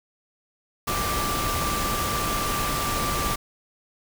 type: tone in noise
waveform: sine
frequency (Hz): 1175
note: D6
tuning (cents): +1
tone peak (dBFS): -28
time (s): 0.87-3.36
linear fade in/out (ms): 10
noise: pink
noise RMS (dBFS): -27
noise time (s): 0.87-3.36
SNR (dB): -4
effects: none